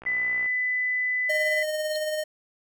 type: click train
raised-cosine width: 0.5 ms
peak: -28 dBFS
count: 28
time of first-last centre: 0.02-0.46 s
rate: 61.3 Hz
type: tone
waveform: sine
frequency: 2000 Hz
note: B6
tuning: 21 cents sharp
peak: -23 dBFS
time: 0.06-1.63 s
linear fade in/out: 5 ms
type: tone with tremolo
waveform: square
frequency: 615 Hz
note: D#5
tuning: 20 cents flat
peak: -25 dBFS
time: 1.29-2.24 s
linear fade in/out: 10 ms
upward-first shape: triangle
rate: 18 Hz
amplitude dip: 40%
type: tone with exponential growth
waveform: sine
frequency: 4244 Hz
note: C8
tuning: 24 cents sharp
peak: -28 dBFS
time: 1.83-1.96 s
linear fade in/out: 0 ms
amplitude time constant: 27 ms
effects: none